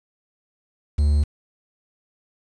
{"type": "tone with quantisation", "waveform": "triangle", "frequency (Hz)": 73.42, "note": "D2", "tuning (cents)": 0, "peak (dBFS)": -13, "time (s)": [0.98, 1.24], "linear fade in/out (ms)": 10, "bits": 7, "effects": ["resampled to 22050 Hz"]}